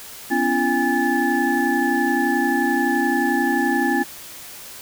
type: tone cluster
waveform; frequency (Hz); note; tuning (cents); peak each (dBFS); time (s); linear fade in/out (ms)
sine; 249.6 / 281.1 / 340 / 817 / 1736; B3 / C#4 / F4 / G#5 / A6; +19 / +24 / -46 / -29 / -24; -23; 0.3-4.04; 20
effects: tanh soft clip ceiling -5 dBFS + white hiss -38 dBFS RMS until 4.81 s